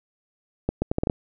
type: accelerating click train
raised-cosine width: 2 ms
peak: -9 dBFS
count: 7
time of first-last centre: 0.69-1.099 s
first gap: 130 ms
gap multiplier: 0.73
effects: none